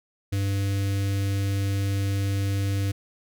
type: tone with notch filter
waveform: square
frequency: 98.7 Hz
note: G2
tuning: 12 cents sharp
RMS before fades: -25 dBFS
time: 0.32-2.92 s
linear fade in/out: 10 ms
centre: 910 Hz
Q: 0.66
effects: none